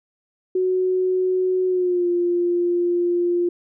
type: tone with pitch glide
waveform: sine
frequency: 370 to 349.8 Hz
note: F#4 to F4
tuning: 0 to +3 cents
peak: -17 dBFS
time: 0.55-3.49 s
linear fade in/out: 5 ms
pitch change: -97 cents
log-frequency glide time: 1.67-2.08 s
effects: none